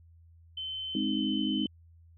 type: tone with pitch glide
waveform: sine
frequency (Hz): 3069 to 3050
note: G7 to G7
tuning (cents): -37 to -48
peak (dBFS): -34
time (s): 0.57-1.67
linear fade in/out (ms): 5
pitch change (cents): -11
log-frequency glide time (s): 0.91-1.33
type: chord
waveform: sine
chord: Ab major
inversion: none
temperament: equal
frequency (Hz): 207.7 / 261.6 / 311.1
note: Ab3 / C4 / Eb4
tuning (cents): 0 / 0 / 0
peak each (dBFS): -32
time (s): 0.95-1.66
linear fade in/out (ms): 2
effects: added 83 Hz sine -54 dBFS peak until 2.17 s